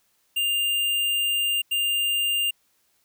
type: tone bursts at uneven times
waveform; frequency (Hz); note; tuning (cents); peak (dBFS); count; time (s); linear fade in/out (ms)
square; 2800; F7; +4; -22; 2; 0.36-1.62 / 1.71-2.51; 10
effects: white hiss -67 dBFS RMS until 3.04 s